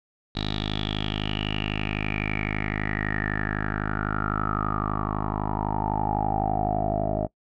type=tone with low-pass filter sweep; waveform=10% pulse; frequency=51.91 Hz; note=G#1; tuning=in tune; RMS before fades=-27 dBFS; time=0.35-7.27 s; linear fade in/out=10 ms; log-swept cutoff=3900 to 620 Hz; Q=9.6; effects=noise-tail reverb RT60 0.1 s tail -21 dB re dry